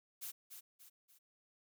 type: noise with echo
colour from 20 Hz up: blue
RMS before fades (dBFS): -45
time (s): 0.21-0.32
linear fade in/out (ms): 20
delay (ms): 290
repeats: 3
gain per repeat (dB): -7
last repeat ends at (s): 1.19
effects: none